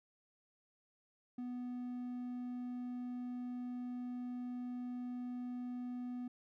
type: tone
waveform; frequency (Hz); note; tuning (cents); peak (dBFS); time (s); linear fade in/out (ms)
triangle; 246.9; B3; 0; -38; 1.38-6.28; 5
effects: none